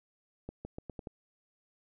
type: accelerating click train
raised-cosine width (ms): 2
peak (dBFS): -27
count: 6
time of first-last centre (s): 0.49-1.072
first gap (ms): 160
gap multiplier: 0.84
effects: none